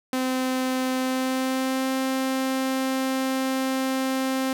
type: tone with pitch glide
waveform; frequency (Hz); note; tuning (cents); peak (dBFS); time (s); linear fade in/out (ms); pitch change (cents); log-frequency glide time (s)
sawtooth; 258.2 to 263.6; C4 to C4; -23 to +13; -19; 0.13-4.53; 2; +36; 0.96-1.91
effects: none